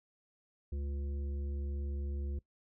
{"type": "harmonic tone with a mistuned harmonic", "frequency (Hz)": 70.8, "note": "C#2", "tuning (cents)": 37, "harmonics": [1, 3, 5, 7], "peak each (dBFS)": [-35, -50, -50, -59], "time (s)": [0.72, 2.39], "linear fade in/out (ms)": 5, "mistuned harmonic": 3, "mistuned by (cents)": -25, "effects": ["noise-tail reverb RT60 0.1 s tail -19 dB re dry"]}